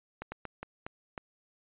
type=slowing click train; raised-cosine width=0.5 ms; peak=-23 dBFS; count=6; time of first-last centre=0.22-1.178 s; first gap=100 ms; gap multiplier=1.33; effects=resampled to 8000 Hz